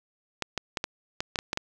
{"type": "clicks", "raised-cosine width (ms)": 0.2, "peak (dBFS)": -11, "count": 9, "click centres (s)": [0.423, 0.577, 0.772, 0.841, 1.205, 1.358, 1.389, 1.531, 1.574], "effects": []}